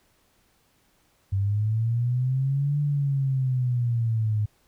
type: linear two-way sweep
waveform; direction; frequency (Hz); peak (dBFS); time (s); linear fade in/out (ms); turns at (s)
sine; up then down; 95.9 to 146.83 to 104.4; -21; 1.32-4.46; 10; 2.8
effects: pink hiss -65 dBFS RMS until 4.67 s